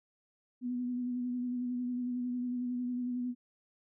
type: tone with vibrato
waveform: sine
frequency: 246.9 Hz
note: B3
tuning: in tune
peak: -32 dBFS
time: 0.61-3.35 s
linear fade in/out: 50 ms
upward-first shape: sine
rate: 11 Hz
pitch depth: 25 cents each way
effects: none